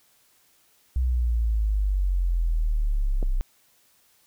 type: exponential sweep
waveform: sine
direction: down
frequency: 64.3 to 31.36 Hz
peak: -20 dBFS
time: 0.96-3.41 s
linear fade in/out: 0 ms
type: click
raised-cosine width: 2 ms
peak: -20 dBFS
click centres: 3.228 s
effects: white hiss -62 dBFS RMS until 4.26 s